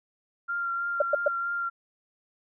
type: tone with vibrato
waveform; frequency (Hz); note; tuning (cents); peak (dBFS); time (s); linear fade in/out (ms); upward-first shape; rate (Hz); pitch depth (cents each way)
sine; 1386; F6; -14; -27; 0.48-1.7; 20; triangle; 3.1; 19
type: tone bursts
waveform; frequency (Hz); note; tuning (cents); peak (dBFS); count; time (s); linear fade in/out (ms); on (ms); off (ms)
sine; 590; D5; +8; -17; 3; 1-1.28; 5; 20; 110
effects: none